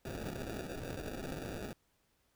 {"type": "noise with sample-and-hold", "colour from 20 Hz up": "violet", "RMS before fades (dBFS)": -42, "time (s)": [0.05, 1.73], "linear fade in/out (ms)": 2, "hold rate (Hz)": 1050, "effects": ["pink hiss -75 dBFS RMS until 2.35 s"]}